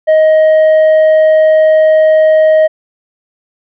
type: tone with tanh clipping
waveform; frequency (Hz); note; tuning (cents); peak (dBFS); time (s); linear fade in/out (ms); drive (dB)
sine; 627; D#5; +13; -5; 0.07-2.68; 20; 4
effects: none